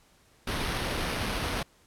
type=noise with sample-and-hold; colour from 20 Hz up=pink; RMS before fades=-31 dBFS; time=0.47-1.63 s; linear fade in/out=5 ms; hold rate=7350 Hz; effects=pink hiss -62 dBFS RMS until 1.86 s + low-pass 12000 Hz 12 dB/octave

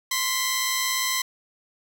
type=tone pair together; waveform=10% pulse; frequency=1046.5 / 1975.5 Hz; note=C6 / B6; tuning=0 / 0 cents; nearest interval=major seventh; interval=1100 cents; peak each=-17 dBFS; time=0.11-1.22 s; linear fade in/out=5 ms; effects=none

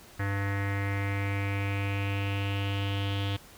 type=tone with low-pass filter sweep; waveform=square; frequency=99.4 Hz; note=G2; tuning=25 cents sharp; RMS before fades=-30 dBFS; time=0.19-3.37 s; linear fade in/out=10 ms; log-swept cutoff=1800 to 3300 Hz; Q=5.2; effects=pink hiss -52 dBFS RMS until 3.57 s

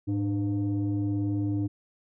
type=tone pair together; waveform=sine; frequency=105.92 / 299.6 Hz; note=G#2 / D4; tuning=+35 / +35 cents; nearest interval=octave + tritone; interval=1800 cents; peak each=-26 dBFS; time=0.07-1.68 s; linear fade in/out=20 ms; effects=tanh soft clip ceiling -21 dBFS

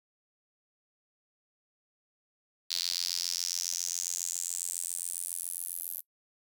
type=tone with high-pass filter sweep; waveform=sawtooth; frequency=87.3 Hz; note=F2; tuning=in tune; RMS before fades=-35 dBFS; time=2.7-6.01 s; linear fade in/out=10 ms; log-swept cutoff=4300 to 12000 Hz; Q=4.6; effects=noise-tail reverb RT60 0.1 s tail -23 dB re dry

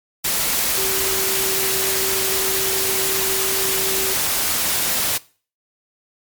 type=tone in noise; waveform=sine; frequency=384.2 Hz; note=G4; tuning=35 cents flat; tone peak=-26 dBFS; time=0.77-4.14 s; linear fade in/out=10 ms; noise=white; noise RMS=-20 dBFS; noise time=0.24-5.18 s; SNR=-9 dB; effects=noise-tail reverb RT60 0.4 s tail -21 dB re dry + MP3 96 kbps

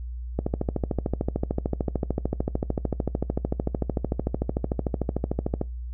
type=click train; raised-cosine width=2 ms; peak=-11 dBFS; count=71; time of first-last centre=0.39-5.614 s; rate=13.4 Hz; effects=noise-tail reverb RT60 0.2 s tail -22 dB re dry + added 60 Hz sine -31 dBFS peak until 5.93 s

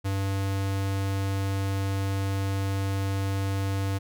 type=tone; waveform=square; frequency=97.6 Hz; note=G2; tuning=7 cents flat; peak=-26 dBFS; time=0.04-3.99 s; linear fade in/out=20 ms; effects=none

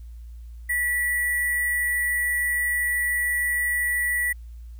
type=tone with sample-and-hold; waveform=sine; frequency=1949 Hz; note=B6; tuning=23 cents flat; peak=-21 dBFS; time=0.69-4.33 s; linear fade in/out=10 ms; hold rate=11025 Hz; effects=added 58 Hz sine -37 dBFS peak until 4.79 s + white hiss -66 dBFS RMS until 4.79 s

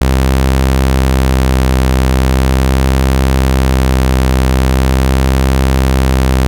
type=tone with vibrato; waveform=sawtooth; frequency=65.41 Hz; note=C2; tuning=in tune; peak=-4 dBFS; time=0.01-6.47 s; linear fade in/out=0 ms; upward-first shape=sine; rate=0.41 Hz; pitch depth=17 cents each way; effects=none

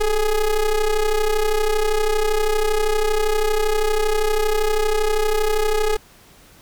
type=ring-modulated tone; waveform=square; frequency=207.7 Hz; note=G#3; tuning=in tune; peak=-14 dBFS; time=0-5.97 s; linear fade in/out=10 ms; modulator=224 Hz; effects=pink hiss -49 dBFS RMS until 6.61 s

